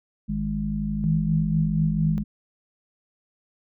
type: harmonic tone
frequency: 51.91 Hz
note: G#1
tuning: in tune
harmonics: 1 / 3 / 4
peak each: -31 / -30 / -26 dBFS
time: 0.28-2.24 s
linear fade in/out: 20 ms
type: tone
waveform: sine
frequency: 160 Hz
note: D#3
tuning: 49 cents sharp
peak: -21 dBFS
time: 1.04-2.18 s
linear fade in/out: 0 ms
effects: none